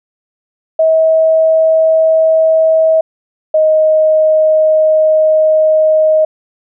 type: tone pair in turn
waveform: sine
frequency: 641 / 625.3 Hz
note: E5 / D#5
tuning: -49 / +8 cents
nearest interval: unison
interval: 43 cents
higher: first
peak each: -6 dBFS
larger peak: neither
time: 0.79-3.01 / 3.54-6.25 s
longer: second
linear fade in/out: 5 ms
effects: none